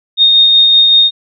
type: tone with tremolo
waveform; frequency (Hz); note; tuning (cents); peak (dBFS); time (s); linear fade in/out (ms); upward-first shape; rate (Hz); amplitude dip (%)
sine; 3693; A#7; -17; -3; 0.17-1.11; 50; sine; 5.3; 25
effects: none